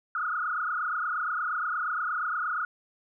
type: tone with frequency modulation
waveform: sine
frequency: 1345 Hz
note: E6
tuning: 34 cents sharp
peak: -27 dBFS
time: 0.15-2.65 s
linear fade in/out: 2 ms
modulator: 28.5 Hz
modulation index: 4.2
effects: none